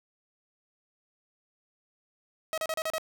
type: tone bursts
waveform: sawtooth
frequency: 638 Hz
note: D#5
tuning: 43 cents sharp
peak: -25 dBFS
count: 6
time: 2.53-2.982 s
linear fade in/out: 0 ms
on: 47 ms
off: 34 ms
effects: none

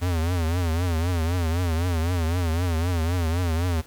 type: tone with vibrato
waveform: square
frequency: 85 Hz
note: F2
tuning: 46 cents flat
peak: -22 dBFS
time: 0.01-3.82 s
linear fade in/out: 20 ms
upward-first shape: triangle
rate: 3.9 Hz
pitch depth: 140 cents each way
effects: pink hiss -50 dBFS RMS until 3.86 s

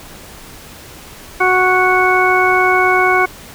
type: harmonic tone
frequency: 369 Hz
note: F#4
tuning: 5 cents flat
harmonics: 1 / 2 / 3 / 4 / 6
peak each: -16 / -16 / -16 / -16 / -16 dBFS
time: 1.4-3.26 s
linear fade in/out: 10 ms
effects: pink hiss -36 dBFS RMS until 3.54 s

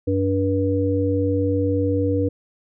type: harmonic tone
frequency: 96.4 Hz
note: G2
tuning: 28 cents flat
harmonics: 1 / 3 / 5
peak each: -22 / -22 / -22 dBFS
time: 0.07-2.29 s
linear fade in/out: 10 ms
effects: none

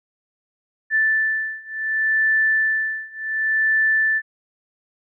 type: beating tone pair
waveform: sine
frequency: 1760 / 1760.68 Hz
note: A6 / A6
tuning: 0 / +1 cents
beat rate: 0.68 Hz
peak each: -21 / -20 dBFS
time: 0.9-4.22 s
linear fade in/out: 50 ms
effects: none

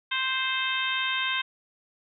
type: harmonic tone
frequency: 523.3 Hz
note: C5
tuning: in tune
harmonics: 2 / 3 / 4 / 5 / 6 / 7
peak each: -33 / -31 / -33 / -32 / -32 / -33 dBFS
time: 0.11-1.42 s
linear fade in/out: 10 ms
effects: none

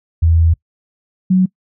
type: tone pair in turn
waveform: sine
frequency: 82.41 / 185.7 Hz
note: E2 / F#3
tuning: 0 / +7 cents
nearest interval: octave + major second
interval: 1407 cents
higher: second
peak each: -8 dBFS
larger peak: neither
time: 0.22-0.54 / 1.3-1.46 s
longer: first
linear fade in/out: 10 ms
effects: noise-tail reverb RT60 0.1 s tail -24 dB re dry

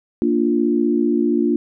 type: chord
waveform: sine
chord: Bb major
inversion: none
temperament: equal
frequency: 233.1 / 293.7 / 349.2 Hz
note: Bb3 / D4 / F4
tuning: 0 / 0 / 0 cents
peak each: -19 dBFS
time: 0.22-1.56 s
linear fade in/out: 0 ms
effects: none

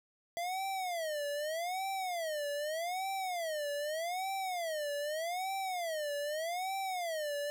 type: tone with vibrato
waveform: square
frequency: 669 Hz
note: E5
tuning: 25 cents sharp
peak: -35 dBFS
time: 0.37-7.5 s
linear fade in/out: 0 ms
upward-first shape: sine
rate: 0.82 Hz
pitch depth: 260 cents each way
effects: none

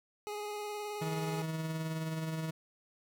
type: tone with vibrato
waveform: 25% pulse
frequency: 417 Hz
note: G#4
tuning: 7 cents sharp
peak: -34 dBFS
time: 0.27-1.42 s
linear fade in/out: 0 ms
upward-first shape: square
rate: 19 Hz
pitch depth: 14 cents each way
type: tone with tremolo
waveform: 40% pulse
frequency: 159.9 Hz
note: D#3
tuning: 48 cents sharp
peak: -32 dBFS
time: 1.01-2.51 s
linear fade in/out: 10 ms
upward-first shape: triangle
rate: 19 Hz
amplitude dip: 40%
effects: none

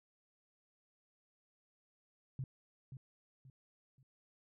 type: tone with echo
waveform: sine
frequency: 131.9 Hz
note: C3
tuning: 14 cents sharp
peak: -37 dBFS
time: 2.39-2.44 s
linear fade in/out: 2 ms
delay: 530 ms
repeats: 3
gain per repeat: -9 dB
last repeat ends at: 4.03 s
effects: none

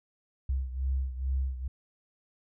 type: beating tone pair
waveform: sine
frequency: 65.41 / 67.71 Hz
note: C2 / C#2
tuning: 0 / -40 cents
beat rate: 2.3 Hz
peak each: -29 / -34 dBFS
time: 0.49-1.68 s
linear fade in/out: 5 ms
effects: none

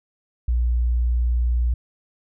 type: tone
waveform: sine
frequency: 59.9 Hz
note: A#1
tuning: 48 cents sharp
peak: -17 dBFS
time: 0.48-1.74 s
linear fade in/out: 5 ms
effects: none

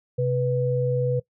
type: tone pair together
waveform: sine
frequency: 130.5 / 492.7 Hz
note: C3 / B4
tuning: -4 / -4 cents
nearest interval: octave + major seventh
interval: 2300 cents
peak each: -23 dBFS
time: 0.18-1.2 s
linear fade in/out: 10 ms
effects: noise-tail reverb RT60 0.1 s tail -20 dB re dry

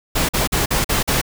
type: noise bursts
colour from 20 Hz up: pink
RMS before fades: -18 dBFS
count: 6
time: 0.15-1.215 s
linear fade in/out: 10 ms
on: 140 ms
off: 45 ms
effects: none

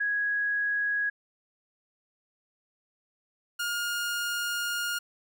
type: tone pair in turn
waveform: sine / sawtooth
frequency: 1661.2 / 1419.8 Hz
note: G#6 / F6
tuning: 0 / +28 cents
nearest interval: minor third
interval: 272 cents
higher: first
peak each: -25 dBFS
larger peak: neither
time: 0-1.1 / 3.59-4.99 s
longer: second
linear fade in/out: 10 ms
effects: none

